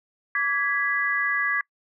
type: chord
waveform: sine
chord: G# diminished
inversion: second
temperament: equal with one note detuned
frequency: 1154.5 / 1661.2 / 1975.5 Hz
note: D6 / G#6 / B6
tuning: -30 / 0 / 0 cents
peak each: -29 / -24 / -26 dBFS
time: 0.35-1.61 s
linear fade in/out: 2 ms
effects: noise-tail reverb RT60 0.1 s tail -25 dB re dry